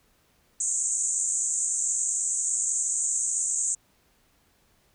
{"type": "band-pass noise", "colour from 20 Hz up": "pink", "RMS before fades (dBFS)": -27, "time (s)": [0.6, 3.75], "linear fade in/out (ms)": 5, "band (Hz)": [6600, 8400], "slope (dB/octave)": 96, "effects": ["pink hiss -65 dBFS RMS until 4.94 s"]}